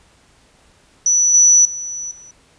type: tone with level steps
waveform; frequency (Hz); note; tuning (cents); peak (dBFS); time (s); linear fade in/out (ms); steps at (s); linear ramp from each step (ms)
sine; 5930; F#8; +3; -11 / -7 / -24 / -38; 1.06-2.31; 2; 1.34 / 1.65 / 2.11; 2
effects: pink hiss -53 dBFS RMS until 2.58 s + resampled to 22050 Hz